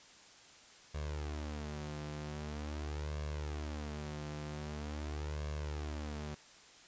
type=tone with flanger; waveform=sawtooth; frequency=74.7 Hz; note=D2; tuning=30 cents sharp; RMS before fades=-41 dBFS; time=0.94-6.35 s; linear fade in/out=10 ms; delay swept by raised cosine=1.8 to 5.9 ms; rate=0.44 Hz; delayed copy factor=+0.65; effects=white hiss -58 dBFS RMS until 6.87 s + resampled to 16000 Hz